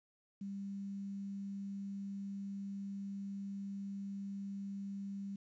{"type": "tone with quantisation", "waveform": "sine", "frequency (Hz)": 198.1, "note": "G3", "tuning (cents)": 18, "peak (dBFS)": -40, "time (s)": [0.41, 5.36], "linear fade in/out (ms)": 5, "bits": 11, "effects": ["resampled to 16000 Hz"]}